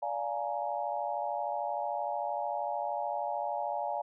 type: chord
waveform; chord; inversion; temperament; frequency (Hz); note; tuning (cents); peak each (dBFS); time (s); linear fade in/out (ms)
sine; Bb dominant seventh; first; just; 582.7 / 699.2 / 839.1 / 932.3; D5 / F5 / Ab5 / Bb5; -14 / +2 / +18 / 0; -37 / -36 / -35 / -40; 0.02-4.02; 10
effects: none